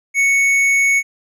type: tone with tanh clipping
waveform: sine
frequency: 2217 Hz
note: C#7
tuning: in tune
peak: -13 dBFS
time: 0.14-1.03 s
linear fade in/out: 50 ms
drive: 10 dB
effects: none